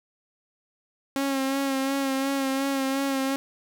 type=tone with vibrato; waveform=sawtooth; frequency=271.4 Hz; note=C#4; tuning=36 cents flat; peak=-20 dBFS; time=1.16-3.36 s; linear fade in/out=0 ms; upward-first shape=sine; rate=2.8 Hz; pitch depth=31 cents each way; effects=none